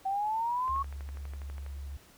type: exponential sweep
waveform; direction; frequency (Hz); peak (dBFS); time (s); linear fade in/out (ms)
sine; up; 763 to 1119; -28; 0.05-0.83; 10
type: click train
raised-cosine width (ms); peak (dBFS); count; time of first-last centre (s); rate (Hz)
0.5; -34; 13; 0.68-1.664; 12.2
type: tone with vibrato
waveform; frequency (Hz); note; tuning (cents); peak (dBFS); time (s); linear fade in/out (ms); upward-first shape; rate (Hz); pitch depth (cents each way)
sine; 69.9; C#2; +15; -37; 0.69-1.97; 5; sine; 14; 22
effects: pink hiss -58 dBFS RMS until 2.17 s